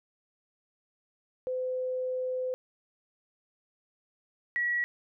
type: tone pair in turn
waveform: sine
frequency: 510 / 1925.5 Hz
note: C5 / B6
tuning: -44 / -44 cents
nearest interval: octave + major seventh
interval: 2300 cents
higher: second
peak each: -29 / -26 dBFS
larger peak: second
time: 1.47-2.54 / 4.56-4.84 s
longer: first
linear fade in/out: 0 ms
effects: none